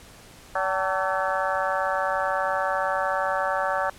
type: harmonic tone with a mistuned harmonic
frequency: 190.4 Hz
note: F#3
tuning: 50 cents sharp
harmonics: 3 / 4 / 5 / 6 / 7 / 8 / 9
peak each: -28 / -29 / -30 / -31 / -31 / -32 / -33 dBFS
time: 0.55-3.9 s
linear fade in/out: 5 ms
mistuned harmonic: 5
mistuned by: -100 cents
effects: pink hiss -48 dBFS RMS until 3.98 s + low-pass 12000 Hz 12 dB/octave